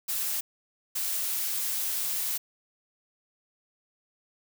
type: noise bursts at uneven times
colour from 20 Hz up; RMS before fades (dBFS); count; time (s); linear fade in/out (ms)
blue; -30; 2; 0.08-0.41 / 0.95-2.38; 10
effects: none